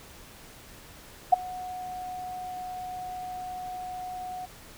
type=tone with ADSR envelope; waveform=sine; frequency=733 Hz; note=F#5; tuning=16 cents flat; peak=-10 dBFS; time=1.32-4.46 s; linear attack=13 ms; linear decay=12 ms; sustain=-24 dB; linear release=13 ms; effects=pink hiss -49 dBFS RMS until 4.77 s